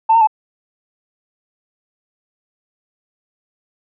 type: tone with pitch steps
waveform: sine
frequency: 892 / 915 / 866 Hz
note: A5 / A#5 / A5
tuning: +23 / -32 / -28 cents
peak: -7 dBFS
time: 0.09-0.273 s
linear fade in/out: 10 ms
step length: 61 ms
effects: tanh soft clip ceiling -3 dBFS